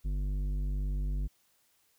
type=tone with tanh clipping; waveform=sine; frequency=49 Hz; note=G1; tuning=in tune; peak=-31 dBFS; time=0.04-1.28 s; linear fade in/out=20 ms; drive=11 dB; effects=white hiss -70 dBFS RMS until 1.98 s